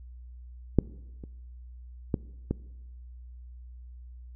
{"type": "clicks", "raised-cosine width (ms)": 3, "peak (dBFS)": [-6, -28, -12, -14], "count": 4, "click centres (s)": [0.787, 1.238, 2.142, 2.51], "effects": ["noise-tail reverb RT60 1.0 s tail -21 dB re dry", "added 61 Hz sine -43 dBFS peak until 4.35 s"]}